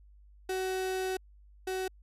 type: tone pair in turn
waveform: 35% pulse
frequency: 375.5 / 375.5 Hz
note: F#4 / F#4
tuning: +26 / +26 cents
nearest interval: unison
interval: 0 cents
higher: neither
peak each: -29 / -30 dBFS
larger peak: first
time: 0.49-1.17 / 1.67-1.88 s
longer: first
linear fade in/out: 5 ms
effects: added 50 Hz sine -54 dBFS peak until 2.02 s + resampled to 32000 Hz